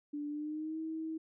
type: tone with pitch glide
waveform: sine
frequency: 293.2 to 319.7 Hz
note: D4 to D#4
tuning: -3 to +47 cents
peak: -36 dBFS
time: 0.13-1.18 s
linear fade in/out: 10 ms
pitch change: +150 cents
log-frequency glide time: 0.28-0.79 s
effects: none